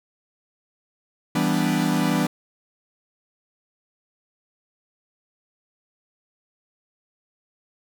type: chord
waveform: 45% pulse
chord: E minor seventh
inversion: none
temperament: equal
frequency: 164.81 / 196 / 246.9 / 293.7 Hz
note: E3 / G3 / B3 / D4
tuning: 0 / 0 / 0 / 0 cents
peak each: -25 dBFS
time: 1.35-2.27 s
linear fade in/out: 5 ms
effects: none